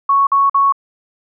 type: tone bursts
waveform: sine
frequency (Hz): 1108.7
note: C#6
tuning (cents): 0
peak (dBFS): -9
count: 3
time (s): 0.09-0.724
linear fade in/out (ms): 5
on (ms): 180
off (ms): 47
effects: none